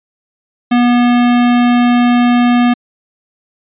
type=tone; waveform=square; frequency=242.6 Hz; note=B3; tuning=31 cents flat; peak=-8 dBFS; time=0.71-2.74 s; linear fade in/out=10 ms; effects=resampled to 8000 Hz